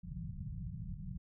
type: low-pass noise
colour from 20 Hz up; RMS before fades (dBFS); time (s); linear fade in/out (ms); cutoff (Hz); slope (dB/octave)
white; -43; 0.03-1.18; 10; 190; 96
effects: none